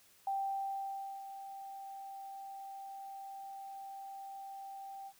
sine tone with ADSR envelope, 784 Hz, G5, in tune, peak -32 dBFS, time 0.27-5.13 s, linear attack 3 ms, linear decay 950 ms, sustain -12 dB, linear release 60 ms, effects white hiss -65 dBFS RMS until 5.19 s

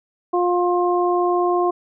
harmonic tone, 354.2 Hz, F4, 24 cents sharp, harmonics 1 / 2 / 3, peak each -18 / -21 / -23 dBFS, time 0.33-1.71 s, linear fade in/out 10 ms, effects none

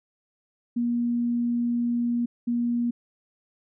sine tone pair in turn, 238.4 / 238.4 Hz, A#3 / A#3, +39 / +39 cents, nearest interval unison, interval 0 cents, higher neither, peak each -22 dBFS, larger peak neither, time 0.76-2.26 / 2.47-2.91 s, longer first, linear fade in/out 10 ms, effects none

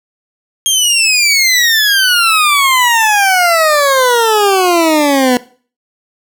20% pulse exponential sweep, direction down, 3250 to 244.5 Hz, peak -3 dBFS, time 0.66-5.37 s, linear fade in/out 0 ms, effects noise-tail reverb RT60 0.4 s tail -18 dB re dry

